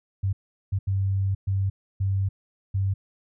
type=tone bursts at uneven times; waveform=sine; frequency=97.2 Hz; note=G2; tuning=14 cents flat; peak=-21 dBFS; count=6; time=0.23-0.33 / 0.72-0.79 / 0.87-1.35 / 1.47-1.7 / 2-2.29 / 2.74-2.94 s; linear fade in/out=10 ms; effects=none